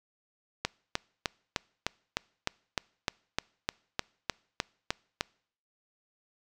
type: click train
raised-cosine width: 0.2 ms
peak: -10 dBFS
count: 16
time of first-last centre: 0.65-5.209 s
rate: 3.29 Hz
effects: noise-tail reverb RT60 0.6 s tail -26 dB re dry